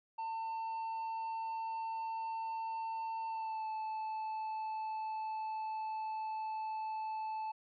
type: tone with pitch glide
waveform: triangle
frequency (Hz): 898 to 873.9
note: A5 to A5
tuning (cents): +35 to -12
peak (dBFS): -35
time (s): 0.18-7.52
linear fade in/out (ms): 10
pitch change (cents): -47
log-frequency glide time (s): 3.26-3.68
effects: resampled to 11025 Hz